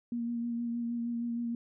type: tone with vibrato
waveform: sine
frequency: 235.6 Hz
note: A#3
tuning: 19 cents sharp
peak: -31 dBFS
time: 0.12-1.55 s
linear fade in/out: 2 ms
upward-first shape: sine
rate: 6.4 Hz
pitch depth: 20 cents each way
effects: none